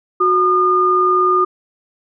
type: tone pair together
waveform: sine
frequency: 366.6 / 1216 Hz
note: F#4 / D#6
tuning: -16 / -40 cents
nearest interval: octave + major sixth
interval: 2076 cents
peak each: -16 / -12 dBFS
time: 0.2-1.45 s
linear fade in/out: 10 ms
effects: none